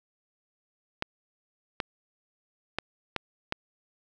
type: clicks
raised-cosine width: 0.3 ms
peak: -12 dBFS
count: 5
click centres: 1.024 / 1.802 / 2.786 / 3.163 / 3.524 s
effects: none